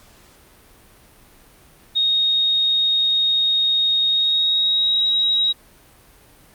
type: tone with pitch glide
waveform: sine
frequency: 3729 to 3823 Hz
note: A#7 to A#7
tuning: 0 to +43 cents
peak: -15 dBFS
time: 1.95-5.53 s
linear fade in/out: 20 ms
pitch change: +43 cents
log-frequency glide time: 4.08-5.03 s
effects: pink hiss -50 dBFS RMS until 6.54 s + Opus 48 kbps